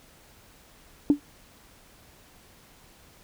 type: tone with exponential decay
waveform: sine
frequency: 289.6 Hz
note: D4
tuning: 24 cents flat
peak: -10 dBFS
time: 1.1-1.2 s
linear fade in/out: 1 ms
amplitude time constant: 20 ms
effects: tanh soft clip ceiling -9 dBFS + pink hiss -55 dBFS RMS until 3.23 s